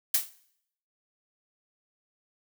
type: noise with exponential decay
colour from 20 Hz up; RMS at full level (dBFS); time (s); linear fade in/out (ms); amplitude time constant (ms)
blue; -19; 0.14-0.31; 5; 36
effects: noise-tail reverb RT60 0.7 s tail -19 dB re dry